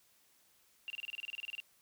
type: tone bursts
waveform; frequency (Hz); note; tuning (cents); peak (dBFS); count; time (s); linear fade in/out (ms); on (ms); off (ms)
sine; 2776; F7; -11; -38; 15; 0.88-1.601; 0; 21; 29
effects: white hiss -69 dBFS RMS until 1.81 s